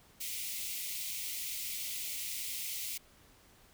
white high-pass noise, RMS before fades -39 dBFS, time 0.2-2.98 s, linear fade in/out 10 ms, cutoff 2000 Hz, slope 96 dB/octave, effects pink hiss -62 dBFS RMS until 3.73 s

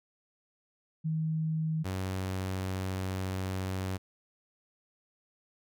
sine / sawtooth tone pair in turn, 158.5 / 94.24 Hz, D#3 / F#2, +32 / +32 cents, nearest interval major sixth, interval 900 cents, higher first, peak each -28 dBFS, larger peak neither, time 1.04-1.84 / 1.84-3.98 s, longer second, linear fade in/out 20 ms, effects none

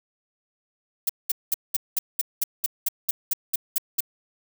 violet noise bursts, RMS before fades -22 dBFS, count 14, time 1.07-4.006 s, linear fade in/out 5 ms, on 24 ms, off 200 ms, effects none

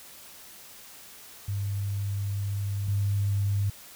sine tone pair in turn, 100 / 100.43 Hz, G2 / G2, +35 / +42 cents, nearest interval unison, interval 7 cents, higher second, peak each -27 / -23 dBFS, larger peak second, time 1.48-2.88 / 2.88-3.7 s, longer first, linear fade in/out 5 ms, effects white hiss -48 dBFS RMS until 3.95 s

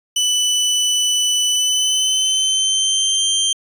25% pulse tone with pitch glide, 2985 to 3150 Hz, F#7 to G7, +15 to +8 cents, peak -11 dBFS, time 0.16-3.53 s, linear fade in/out 5 ms, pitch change +93 cents, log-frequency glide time 1.48-3.22 s, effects resampled to 32000 Hz

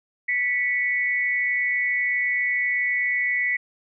sine tone pair together, 1969.2 / 2217 Hz, B6 / C#7, -6 / 0 cents, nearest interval major second, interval 206 cents, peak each -22 / -25 dBFS, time 0.28-3.57 s, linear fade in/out 10 ms, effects none

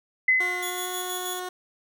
sine tone with exponential decay, 2033 Hz, B6, 50 cents sharp, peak -15 dBFS, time 0.28-1.11 s, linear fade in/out 5 ms, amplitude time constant 180 ms
15% pulse tone with pitch glide, 359.7 to 364.3 Hz, F#4 to F#4, -49 to -27 cents, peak -25 dBFS, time 0.4-1.49 s, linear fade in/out 5 ms, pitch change +22 cents, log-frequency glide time 0.66-0.88 s
10% pulse tone with tremolo, 3398 Hz, G#7, 39 cents sharp, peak -23 dBFS, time 0.62-1.4 s, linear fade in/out 10 ms, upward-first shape square, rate 6.3 Hz, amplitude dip 40%
effects none

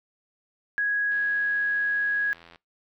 sine tone, 1661.2 Hz, G#6, in tune, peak -22 dBFS, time 0.78-2.33 s, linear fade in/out 0 ms
click train, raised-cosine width 0.3 ms, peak -32 dBFS, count 123, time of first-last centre 1.12-2.559 s, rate 84.8 Hz
effects noise-tail reverb RT60 0.2 s tail -24 dB re dry

